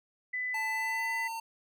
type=tone; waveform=sine; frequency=2000 Hz; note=B6; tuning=21 cents sharp; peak=-31 dBFS; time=0.33-1.28 s; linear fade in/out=10 ms
type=tone with pitch glide; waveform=square; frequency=880 to 907.9 Hz; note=A5 to A#5; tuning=0 to -46 cents; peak=-36 dBFS; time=0.54-1.4 s; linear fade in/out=5 ms; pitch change=+54 cents; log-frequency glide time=0.71-1.14 s
effects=none